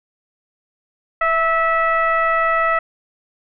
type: tone with frequency modulation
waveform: sine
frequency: 1307 Hz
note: E6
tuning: 15 cents flat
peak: -14 dBFS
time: 1.21-2.79 s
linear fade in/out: 5 ms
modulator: 647 Hz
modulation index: 1.1
effects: none